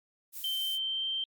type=noise; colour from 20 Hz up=violet; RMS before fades=-41 dBFS; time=0.32-0.79 s; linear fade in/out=50 ms
type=tone with pitch glide; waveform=sine; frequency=3111 to 3136 Hz; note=G7 to G7; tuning=-14 to 0 cents; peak=-30 dBFS; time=0.44-1.24 s; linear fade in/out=2 ms; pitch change=+14 cents; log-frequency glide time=0.76-1.05 s
effects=Opus 48 kbps